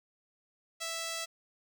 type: tone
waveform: 5% pulse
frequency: 659.3 Hz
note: E5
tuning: in tune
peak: -24 dBFS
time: 0.8-1.26 s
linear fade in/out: 20 ms
effects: none